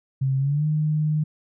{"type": "tone with pitch glide", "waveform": "sine", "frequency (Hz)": [134, 153.04], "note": ["C3", "D#3"], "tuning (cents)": [42, -28], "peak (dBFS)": -19, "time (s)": [0.21, 1.24], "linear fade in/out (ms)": 10, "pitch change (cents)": 230, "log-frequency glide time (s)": [0.38, 0.65], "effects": []}